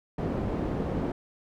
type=low-pass noise; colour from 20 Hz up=white; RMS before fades=-30 dBFS; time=0.18-1.12 s; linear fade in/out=5 ms; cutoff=400 Hz; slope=12 dB/octave; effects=none